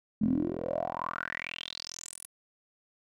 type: tone with band-pass filter sweep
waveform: 10% pulse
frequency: 42.2 Hz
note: E1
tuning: 41 cents sharp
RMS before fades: -34 dBFS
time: 0.21-2.26 s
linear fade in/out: 10 ms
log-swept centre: 210 to 11000 Hz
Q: 8
effects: none